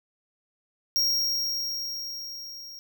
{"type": "tone with level ramp", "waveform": "square", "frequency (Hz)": 5588, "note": "F8", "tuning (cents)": 0, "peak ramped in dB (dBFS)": [-21, -41], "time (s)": [0.96, 2.79], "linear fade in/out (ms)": 0, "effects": []}